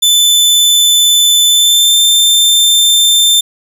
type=tone with pitch glide; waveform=sawtooth; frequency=3518 to 3573 Hz; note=A7 to A7; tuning=-1 to +26 cents; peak=-3 dBFS; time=0.02-3.41 s; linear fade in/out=10 ms; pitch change=+27 cents; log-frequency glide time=1.48-1.97 s; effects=none